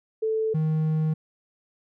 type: tone pair in turn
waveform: sine / triangle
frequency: 440 / 156.69 Hz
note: A4 / D#3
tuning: 0 / +12 cents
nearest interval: octave + tritone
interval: 1788 cents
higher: first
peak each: -22 / -19 dBFS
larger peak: second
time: 0.22-0.54 / 0.54-1.14 s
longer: second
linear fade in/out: 10 ms
effects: none